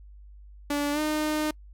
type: tone with pitch glide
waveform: sawtooth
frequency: 289.2 to 305.7 Hz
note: D4 to D#4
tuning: -27 to -30 cents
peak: -21 dBFS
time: 0.7-1.51 s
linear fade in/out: 5 ms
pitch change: +97 cents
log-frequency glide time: 0.92-1 s
effects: noise-tail reverb RT60 0.1 s tail -26 dB re dry + added 50 Hz sine -45 dBFS peak until 1.73 s